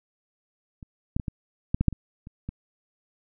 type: clicks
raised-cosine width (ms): 5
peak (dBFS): -29 / -13 / -17 / -17 / -10 / -10 / -6 / -22 / -29 / -20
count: 10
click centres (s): 0.828 / 1.165 / 1.198 / 1.282 / 1.745 / 1.81 / 1.883 / 1.927 / 2.271 / 2.49
effects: none